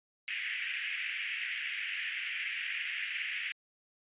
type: band-pass noise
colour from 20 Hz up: pink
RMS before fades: -37 dBFS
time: 0.28-3.52 s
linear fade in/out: 0 ms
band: 1800 to 2900 Hz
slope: 48 dB/octave
effects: resampled to 8000 Hz